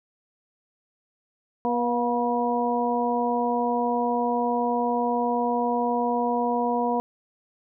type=harmonic tone with a mistuned harmonic; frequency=241.5 Hz; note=B3; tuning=39 cents flat; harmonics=1 / 2 / 3 / 4; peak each=-27 / -27 / -27 / -27 dBFS; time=1.65-7 s; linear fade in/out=0 ms; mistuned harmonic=3; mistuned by=-26 cents; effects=none